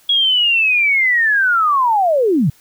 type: linear sweep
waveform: sine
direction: down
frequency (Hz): 3338 to 119.8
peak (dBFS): -11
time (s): 0.09-2.5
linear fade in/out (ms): 5
effects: white hiss -51 dBFS RMS until 2.6 s